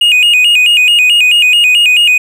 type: tone with vibrato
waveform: triangle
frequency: 2668 Hz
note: E7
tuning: 20 cents sharp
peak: -3 dBFS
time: 0.01-2.18 s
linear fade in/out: 5 ms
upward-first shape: square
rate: 4.6 Hz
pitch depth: 120 cents each way
effects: none